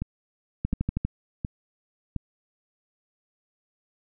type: two click trains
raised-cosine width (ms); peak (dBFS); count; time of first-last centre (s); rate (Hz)
5; -16 / -13; 4 / 6; 0.02-2.163 / 0.65-1.05; 1.4 / 12.5
effects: none